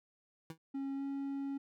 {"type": "tone with exponential decay", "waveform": "25% pulse", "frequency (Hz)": 161.7, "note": "E3", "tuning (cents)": -33, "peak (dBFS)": -37, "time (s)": [0.5, 0.58], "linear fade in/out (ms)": 2, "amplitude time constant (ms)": 17}
{"type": "tone with pitch glide", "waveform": "triangle", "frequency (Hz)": [273.5, 276.4], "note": ["C#4", "C#4"], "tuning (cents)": [-23, -5], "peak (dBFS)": -34, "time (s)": [0.74, 1.58], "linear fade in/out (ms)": 10, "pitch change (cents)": 18, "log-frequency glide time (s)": [0.95, 1.03]}
{"effects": []}